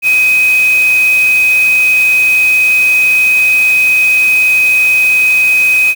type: tone in noise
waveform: sine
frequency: 2518 Hz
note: D#7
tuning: 20 cents sharp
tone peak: -6 dBFS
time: 0.02-5.95 s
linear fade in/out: 50 ms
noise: white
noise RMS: -24 dBFS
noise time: 0.02-5.95 s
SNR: +15 dB
effects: none